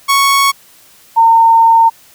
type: tone pair in turn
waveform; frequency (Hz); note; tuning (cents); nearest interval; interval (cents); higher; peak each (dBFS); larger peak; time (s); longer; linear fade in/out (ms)
sawtooth / sine; 1108.7 / 911.4; C#6 / A#5; 0 / -39; minor third; 339; first; -4; neither; 0.08-0.52 / 1.16-1.9; second; 20
effects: white hiss -44 dBFS RMS until 2.14 s